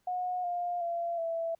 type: tone with pitch steps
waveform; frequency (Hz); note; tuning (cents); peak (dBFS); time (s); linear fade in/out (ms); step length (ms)
sine; 726 / 704.5 / 683.7 / 663.4; F#5 / F5 / F5 / E5; -33 / +15 / -37 / +11; -30; 0.07-1.55; 5; 370
effects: pink hiss -75 dBFS RMS until 1.59 s